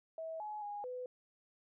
sine tone with pitch steps, 647 / 846 / 823 / 501 Hz, E5 / G#5 / G#5 / B4, -32 / +32 / -16 / +25 cents, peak -40 dBFS, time 0.18-1.06 s, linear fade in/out 2 ms, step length 220 ms, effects none

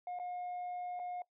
sine tone with dropouts, 717 Hz, F5, 45 cents sharp, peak -36 dBFS, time 0.07-1.22 s, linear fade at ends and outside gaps 2 ms, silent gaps 0.189-0.197 / 0.993-0.997 s, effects noise-tail reverb RT60 0.1 s tail -21 dB re dry + tanh soft clip ceiling -37 dBFS

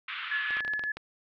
pink band-pass noise, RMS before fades -37 dBFS, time 0.08-0.61 s, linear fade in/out 5 ms, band 1200 to 3400 Hz, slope 48 dB/octave
sine tone with tremolo, 1711 Hz, A6, 49 cents flat, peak -27 dBFS, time 0.31-0.92 s, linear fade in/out 5 ms, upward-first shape triangle, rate 5.4 Hz, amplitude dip 45%
clicks, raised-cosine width 0.3 ms, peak -23 dBFS, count 9, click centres 0.507 / 0.569 / 0.606 / 0.649 / 0.679 / 0.736 / 0.794 / 0.838 / 0.97 s
effects none

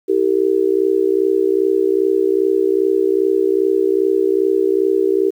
sine tone with amplitude modulation, 390 Hz, G4, 9 cents flat, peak -8 dBFS, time 0.08-5.31 s, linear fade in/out 20 ms, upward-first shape sine, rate 62.5 Hz, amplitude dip 100%, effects 8-bit

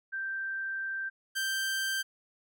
sine / sawtooth tone pair in turn, 1568 / 1568 Hz, G6 / G6, 0 / 0 cents, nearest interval unison, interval 0 cents, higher neither, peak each -32 / -26 dBFS, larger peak second, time 0.12-1.1 / 1.35-2.03 s, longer first, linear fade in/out 20 ms, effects none

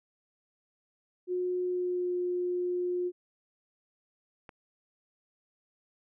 sine tone with pitch glide, 361.7 to 357.3 Hz, F#4 to F4, -39 to +40 cents, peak -28 dBFS, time 1.27-3.12 s, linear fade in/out 50 ms, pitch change -21 cents, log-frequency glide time 1.63-2.14 s
click, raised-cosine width 0.5 ms, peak -31 dBFS, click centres 4.492 s
effects none

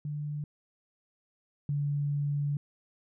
sine tone pair in turn, 147.9 / 144.19 Hz, D3 / D3, +13 / -31 cents, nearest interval unison, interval 44 cents, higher first, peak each -32 / -27 dBFS, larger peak second, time 0.05-0.44 / 1.69-2.57 s, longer second, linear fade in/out 2 ms, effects none

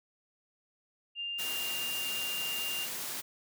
sine tone, 2800 Hz, F7, 4 cents sharp, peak -34 dBFS, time 1.15-2.88 s, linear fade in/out 50 ms
white high-pass noise, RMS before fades -38 dBFS, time 1.38-3.22 s, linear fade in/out 20 ms, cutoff 120 Hz, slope 96 dB/octave
effects none

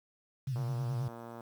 sine tone with vibrato, 127.5 Hz, C3, 44 cents flat, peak -31 dBFS, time 0.47-1.08 s, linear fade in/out 5 ms, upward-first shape sine, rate 9.4 Hz, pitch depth 120 cents each way
click train, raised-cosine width 1 ms, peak -32 dBFS, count 100, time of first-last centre 0.56-1.406 s, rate 117 Hz
effects high-pass 60 Hz 12 dB/octave + 9-bit

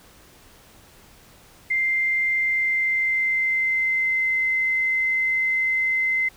sine tone with pitch glide, 2093 to 2064 Hz, C7 to C7, 0 to -24 cents, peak -19 dBFS, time 1.7-6.29 s, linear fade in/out 10 ms, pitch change -24 cents, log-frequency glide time 2.26-4.45 s, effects pink hiss -51 dBFS RMS until 6.36 s

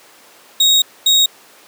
35% pulse tone bursts at uneven times, 3769 Hz, A#7, 18 cents sharp, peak -7 dBFS, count 2, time 0.6-0.82 / 1.06-1.26 s, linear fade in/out 5 ms, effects pink hiss -44 dBFS RMS until 1.67 s + high-pass 400 Hz 12 dB/octave

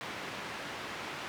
white band-pass noise, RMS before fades -41 dBFS, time 0.01-1.28 s, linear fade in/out 0 ms, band 100 to 2300 Hz, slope 12 dB/octave, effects none

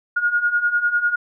sine beating tone pair, 1426 / 1436 Hz, F6 / F6, +36 / +48 cents, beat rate 10 Hz, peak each -22 / -18 dBFS, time 0.16-1.16 s, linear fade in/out 10 ms, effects none

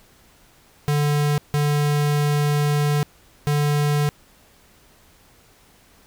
square tone bursts at uneven times, 146.83 Hz, D3, in tune, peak -18 dBFS, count 3, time 0.88-1.38 / 1.54-3.03 / 3.47-4.09 s, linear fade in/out 0 ms, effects pink hiss -54 dBFS RMS until 6.06 s

